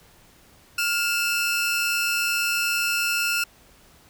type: tone pair together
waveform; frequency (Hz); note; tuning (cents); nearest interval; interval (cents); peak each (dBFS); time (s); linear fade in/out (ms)
sawtooth; 1407.4 / 2637; F6 / E7; +13 / 0; major seventh; 1087; -21; 0.78-3.44; 5
effects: pink hiss -54 dBFS RMS until 4.09 s